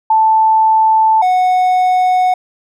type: tone pair in turn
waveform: sine / triangle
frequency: 880 / 735.7 Hz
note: A5 / F#5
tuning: 0 / -10 cents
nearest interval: minor third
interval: 310 cents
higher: first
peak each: -7 dBFS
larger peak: neither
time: 0.1-1.22 / 1.22-2.34 s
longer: neither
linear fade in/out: 5 ms
effects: none

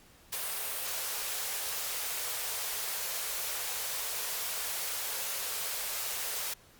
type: high-pass noise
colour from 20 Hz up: white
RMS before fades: -35 dBFS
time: 0.32-6.54 s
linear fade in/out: 10 ms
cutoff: 400 Hz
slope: 96 dB/octave
effects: pink hiss -59 dBFS RMS until 6.79 s + Opus 48 kbps

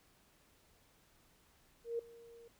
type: tone with ADSR envelope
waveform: sine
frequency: 466.2 Hz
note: A#4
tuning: in tune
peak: -33 dBFS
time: 1.84-2.48 s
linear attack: 150 ms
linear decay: 5 ms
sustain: -21 dB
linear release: 4 ms
effects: pink hiss -69 dBFS RMS until 2.59 s

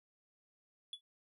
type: tone with exponential decay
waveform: triangle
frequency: 3422 Hz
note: A7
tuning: 49 cents flat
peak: -36 dBFS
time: 0.93-1.01 s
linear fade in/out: 2 ms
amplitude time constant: 16 ms
effects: resampled to 32000 Hz

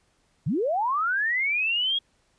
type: linear sweep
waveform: sine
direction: up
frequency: 112.7 to 3322 Hz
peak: -22 dBFS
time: 0.46-1.99 s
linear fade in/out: 10 ms
effects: pink hiss -67 dBFS RMS until 2.38 s + resampled to 22050 Hz

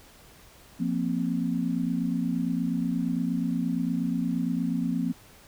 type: chord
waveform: sine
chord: F suspended fourth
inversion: none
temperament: equal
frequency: 174.61 / 233.1 / 261.6 Hz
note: F3 / Bb3 / C4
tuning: 0 / 0 / 0 cents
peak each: -29 dBFS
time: 0.79-5.13 s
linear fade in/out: 20 ms
effects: pink hiss -53 dBFS RMS until 5.47 s

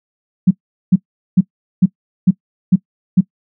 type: tone bursts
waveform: sine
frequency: 185 Hz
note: F#3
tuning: in tune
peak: -4 dBFS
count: 7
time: 0.47-3.21 s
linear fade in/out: 10 ms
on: 40 ms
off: 410 ms
effects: noise-tail reverb RT60 0.1 s tail -22 dB re dry

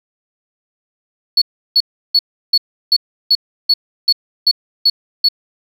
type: tone bursts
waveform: sine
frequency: 4401 Hz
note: C#8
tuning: 13 cents flat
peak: -6 dBFS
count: 11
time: 1.37-5.287 s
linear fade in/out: 5 ms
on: 47 ms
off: 340 ms
effects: tanh soft clip ceiling -4 dBFS + 8-bit

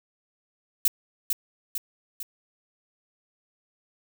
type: noise with echo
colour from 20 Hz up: violet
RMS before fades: -20 dBFS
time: 0.85-0.88 s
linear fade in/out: 2 ms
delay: 450 ms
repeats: 3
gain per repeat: -5 dB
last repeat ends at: 2.23 s
effects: none

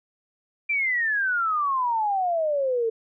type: exponential sweep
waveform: sine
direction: down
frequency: 2383 to 442.3 Hz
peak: -21 dBFS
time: 0.69-2.9 s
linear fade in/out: 10 ms
effects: none

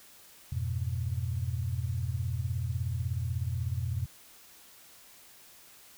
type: chord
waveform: sine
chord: F diminished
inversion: none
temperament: equal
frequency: 87.31 / 103.83 / 123.47 Hz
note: F2 / Ab2 / Cb3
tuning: 0 / 0 / 0 cents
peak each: -33 / -36 / -33 dBFS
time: 0.52-4.06 s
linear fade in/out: 5 ms
effects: white hiss -55 dBFS RMS until 5.97 s

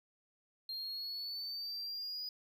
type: exponential sweep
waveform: triangle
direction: up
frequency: 4190 to 4947 Hz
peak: -38 dBFS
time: 0.69-2.29 s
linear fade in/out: 2 ms
effects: none

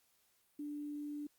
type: tone with quantisation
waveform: sine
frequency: 293.7 Hz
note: D4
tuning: in tune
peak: -40 dBFS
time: 0.59-1.27 s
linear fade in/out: 5 ms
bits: 11
effects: white hiss -74 dBFS RMS until 1.38 s + Opus 48 kbps

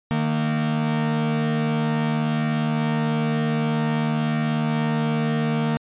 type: tone pair together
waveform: 45% pulse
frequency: 153.44 / 229.9 Hz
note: D#3 / A#3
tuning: -24 / -24 cents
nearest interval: perfect fifth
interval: 700 cents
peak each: -23 dBFS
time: 0.11-5.77 s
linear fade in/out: 0 ms
effects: resampled to 8000 Hz

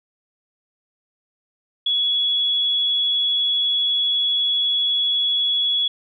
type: tone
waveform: sine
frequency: 3372 Hz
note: G#7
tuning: 26 cents sharp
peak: -17 dBFS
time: 1.86-5.88 s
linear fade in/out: 5 ms
effects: none

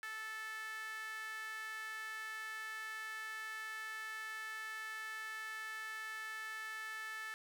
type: tone with high-pass filter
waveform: sawtooth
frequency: 437.7 Hz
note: A4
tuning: 9 cents flat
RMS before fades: -45 dBFS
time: 0.03-7.34 s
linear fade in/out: 0 ms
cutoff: 1600 Hz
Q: 8.2
effects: none

